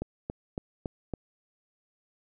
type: click train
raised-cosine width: 2 ms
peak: -19 dBFS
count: 5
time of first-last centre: 0.02-1.137 s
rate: 3.58 Hz
effects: none